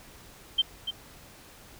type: tone with echo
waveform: sine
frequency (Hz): 3136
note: G7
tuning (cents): 0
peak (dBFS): -19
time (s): 0.58-0.62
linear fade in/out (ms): 10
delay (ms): 290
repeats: 1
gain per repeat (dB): -9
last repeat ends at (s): 0.91
effects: pink hiss -51 dBFS RMS until 1.79 s